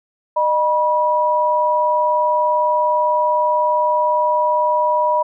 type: tone pair together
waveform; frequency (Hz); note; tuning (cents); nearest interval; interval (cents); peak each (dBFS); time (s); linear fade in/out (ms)
sine; 611.2 / 971; D#5 / B5; -31 / -30; minor sixth; 801; -18 / -15; 0.36-5.23; 10
effects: none